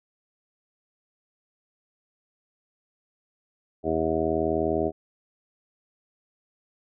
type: harmonic tone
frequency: 80 Hz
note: D#2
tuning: 49 cents sharp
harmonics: 1 / 2 / 3 / 4 / 5 / 6 / 7 / 8 / 9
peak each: -35 / -36 / -33 / -29 / -27 / -37 / -34 / -29 / -33 dBFS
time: 3.83-4.92 s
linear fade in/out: 50 ms
effects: none